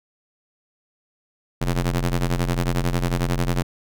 sawtooth ring-modulated tone, 87.31 Hz, F2, in tune, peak -13 dBFS, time 1.61-3.63 s, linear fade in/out 10 ms, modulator 49.2 Hz, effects none

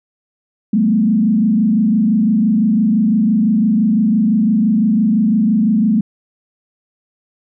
sine tone with frequency modulation, 215.7 Hz, A3, 34 cents flat, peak -10 dBFS, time 0.73-6.01 s, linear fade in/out 5 ms, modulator 25.9 Hz, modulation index 0.99, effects none

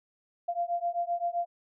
sine beating tone pair, 689 / 696.7 Hz, F5 / F5, -24 / -4 cents, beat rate 7.7 Hz, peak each -31 dBFS, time 0.48-1.46 s, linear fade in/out 10 ms, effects none

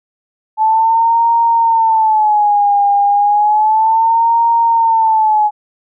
sine tone with vibrato, 866 Hz, A5, 28 cents flat, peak -8 dBFS, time 0.57-5.51 s, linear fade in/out 50 ms, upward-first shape sine, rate 0.32 Hz, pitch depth 120 cents each way, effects none

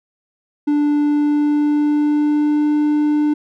triangle tone with pitch glide, 293.7 to 298.3 Hz, D4 to D4, 0 to +27 cents, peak -11 dBFS, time 0.67-3.34 s, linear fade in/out 10 ms, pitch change +27 cents, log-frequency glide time 0.96-2.71 s, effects none

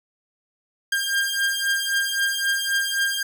sawtooth beating tone pair, 1601 / 1604.8 Hz, G6 / G6, +36 / +40 cents, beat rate 3.8 Hz, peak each -21 / -20 dBFS, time 0.92-3.23 s, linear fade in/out 5 ms, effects none

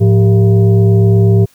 sine tone with frequency modulation, 108.3 Hz, A2, 27 cents flat, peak -5 dBFS, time 0-1.46 s, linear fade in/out 20 ms, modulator 285 Hz, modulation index 0.77, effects white hiss -50 dBFS RMS until 1.54 s

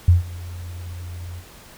sine tone with ADSR envelope, 87.7 Hz, F2, 8 cents sharp, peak -7 dBFS, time 0.08-1.44 s, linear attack 5 ms, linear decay 140 ms, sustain -23 dB, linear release 68 ms, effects pink hiss -45 dBFS RMS until 1.77 s

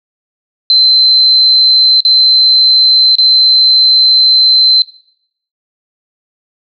sine tone with dropouts, 4083 Hz, C8, 43 cents flat, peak -4 dBFS, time 0.7-4.82 s, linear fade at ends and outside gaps 1 ms, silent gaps 2.005-2.05 / 3.154-3.184 s, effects noise-tail reverb RT60 0.7 s tail -19 dB re dry

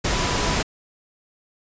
sine tone in noise, 987.8 Hz, B5, in tune, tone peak -32 dBFS, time 0.11-0.56 s, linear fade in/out 10 ms, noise pink, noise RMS -22 dBFS, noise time 0.04-0.63 s, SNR -13 dB, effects resampled to 16000 Hz

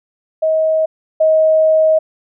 sine tone pair in turn, 634 / 631.4 Hz, D#5 / D#5, +32 / +25 cents, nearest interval unison, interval 7 cents, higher first, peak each -11 / -8 dBFS, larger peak second, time 0.42-0.86 / 1.2-1.99 s, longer second, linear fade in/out 10 ms, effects none

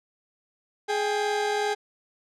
30% pulse tone pair together, 418.5 / 795 Hz, G#4 / G5, +13 / +24 cents, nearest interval major seventh, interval 1111 cents, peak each -23 / -26 dBFS, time 0.88-1.75 s, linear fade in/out 20 ms, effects low-pass 7000 Hz 12 dB/octave

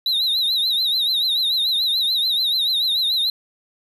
triangle tone with vibrato, 3868 Hz, B7, 37 cents flat, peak -16 dBFS, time 0.06-3.3 s, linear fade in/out 2 ms, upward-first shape triangle, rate 6.9 Hz, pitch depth 130 cents each way, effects none

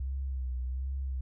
sine tone with vibrato, 64.9 Hz, C2, 13 cents flat, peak -31 dBFS, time 0-1.21 s, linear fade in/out 5 ms, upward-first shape sine, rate 1.3 Hz, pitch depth 66 cents each way, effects none

